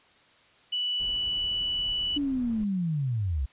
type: tone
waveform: sine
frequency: 2960 Hz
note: F#7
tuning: in tune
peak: -26 dBFS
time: 0.72-2.18 s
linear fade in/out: 10 ms
type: noise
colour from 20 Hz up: brown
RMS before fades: -44 dBFS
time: 1-2.64 s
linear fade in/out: 0 ms
type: linear sweep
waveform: sine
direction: down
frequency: 293.7 to 60 Hz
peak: -25 dBFS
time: 2.16-3.46 s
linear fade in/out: 10 ms
effects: white hiss -59 dBFS RMS until 3.52 s + resampled to 8000 Hz